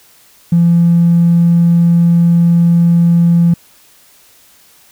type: tone with tanh clipping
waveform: triangle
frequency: 170.4 Hz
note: F3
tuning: 42 cents flat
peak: -5 dBFS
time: 0.52-3.54 s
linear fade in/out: 5 ms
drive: 1 dB
effects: white hiss -46 dBFS RMS until 4.91 s